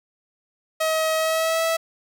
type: tone with pitch glide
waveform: sawtooth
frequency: 636 to 653.9 Hz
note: D#5 to E5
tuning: +38 to -14 cents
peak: -16 dBFS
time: 0.8-1.77 s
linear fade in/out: 10 ms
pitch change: +48 cents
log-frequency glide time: 1.16-1.64 s
effects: none